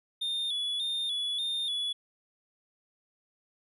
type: tone with vibrato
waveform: triangle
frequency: 3520 Hz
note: A7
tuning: in tune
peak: -28 dBFS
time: 0.21-1.93 s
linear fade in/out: 10 ms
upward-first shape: square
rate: 1.7 Hz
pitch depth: 56 cents each way
effects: resampled to 32000 Hz